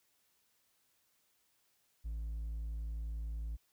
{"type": "tone with hard clipping", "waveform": "sine", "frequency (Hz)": 55.5, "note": "A1", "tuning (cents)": 16, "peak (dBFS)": -38, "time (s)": [2.04, 3.57], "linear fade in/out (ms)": 20, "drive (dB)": 2, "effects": ["white hiss -75 dBFS RMS until 3.72 s"]}